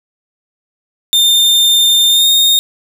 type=tone with pitch glide; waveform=40% pulse; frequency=3611 to 3687 Hz; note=A7 to A#7; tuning=+44 to -20 cents; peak=-6 dBFS; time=1.13-2.59 s; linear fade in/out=0 ms; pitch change=+36 cents; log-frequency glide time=2.09-2.27 s; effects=none